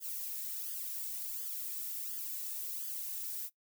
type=noise with flanger; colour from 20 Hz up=violet; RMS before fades=-40 dBFS; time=0-3.5 s; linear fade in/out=50 ms; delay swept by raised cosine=0.61 to 2.31 ms; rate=1.4 Hz; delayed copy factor=+0.95; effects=noise-tail reverb RT60 0.1 s tail -18 dB re dry